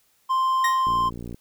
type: tone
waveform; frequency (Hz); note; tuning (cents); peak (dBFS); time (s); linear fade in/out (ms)
triangle; 1046.5; C6; 0; -17; 0.29-1.1; 20
type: tone with exponential decay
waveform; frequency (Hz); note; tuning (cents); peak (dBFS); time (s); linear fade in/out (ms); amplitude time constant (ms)
40% pulse; 1868; A#6; +3; -19; 0.64-0.88; 5; 52
type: click train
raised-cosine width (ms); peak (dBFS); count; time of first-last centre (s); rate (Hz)
3; -23; 29; 0.87-1.345; 59
effects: white hiss -64 dBFS RMS until 1.4 s